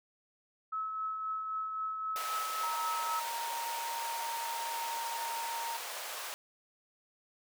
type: tone with tremolo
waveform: sine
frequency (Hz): 1294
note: E6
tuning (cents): -32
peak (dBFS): -32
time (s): 0.72-3.2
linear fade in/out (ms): 10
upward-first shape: triangle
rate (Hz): 3.8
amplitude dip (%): 40
type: high-pass noise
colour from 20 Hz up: pink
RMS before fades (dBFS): -41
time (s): 2.16-6.34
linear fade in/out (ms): 0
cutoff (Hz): 600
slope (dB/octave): 24
type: tone with pitch glide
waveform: sine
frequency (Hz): 932.3 to 925.9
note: A#5 to A#5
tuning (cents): 0 to -12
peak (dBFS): -36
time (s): 2.63-5.77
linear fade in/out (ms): 5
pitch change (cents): -12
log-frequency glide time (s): 2.77-5.07
effects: none